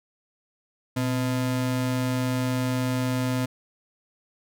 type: ring-modulated tone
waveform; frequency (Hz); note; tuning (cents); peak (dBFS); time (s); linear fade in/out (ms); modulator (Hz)
square; 190; F#3; +46; -21; 0.96-3.46; 10; 68.2
effects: none